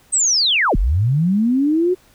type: linear two-way sweep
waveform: sine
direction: down then up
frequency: 8372 to 30.87 to 373.8 Hz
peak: -13 dBFS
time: 0.12-1.95 s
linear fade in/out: 20 ms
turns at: 0.76 s
effects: pink hiss -53 dBFS RMS until 2.14 s